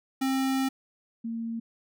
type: tone pair in turn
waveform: square / sine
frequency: 266 / 228.9 Hz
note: C4 / A#3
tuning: +29 / -31 cents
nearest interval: minor third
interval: 260 cents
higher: first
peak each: -25 / -30 dBFS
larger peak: first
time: 0.21-0.69 / 1.24-1.6 s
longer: first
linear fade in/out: 10 ms
effects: none